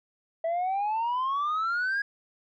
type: exponential sweep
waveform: sine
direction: up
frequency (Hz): 651 to 1661.2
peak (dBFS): -23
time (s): 0.44-2.02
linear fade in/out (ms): 5
effects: tanh soft clip ceiling -24 dBFS